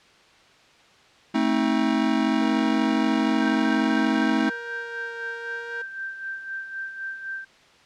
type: chord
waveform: square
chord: A diminished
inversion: none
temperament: just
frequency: 220 / 264 / 316.8 Hz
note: A3 / C4 / Eb4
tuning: 0 / +16 / +31 cents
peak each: -25 dBFS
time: 1.34-4.5 s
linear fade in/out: 10 ms
type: tone with vibrato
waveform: sawtooth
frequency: 469.1 Hz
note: A#4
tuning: 11 cents sharp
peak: -32 dBFS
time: 2.41-5.82 s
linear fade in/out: 5 ms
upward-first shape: triangle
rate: 0.62 Hz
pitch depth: 14 cents each way
type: tone with tremolo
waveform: sine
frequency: 1568 Hz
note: G6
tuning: in tune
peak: -28 dBFS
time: 3.41-7.45 s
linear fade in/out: 10 ms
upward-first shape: sine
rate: 3.9 Hz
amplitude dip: 60%
effects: white hiss -54 dBFS RMS until 7.85 s + low-pass 4000 Hz 12 dB/octave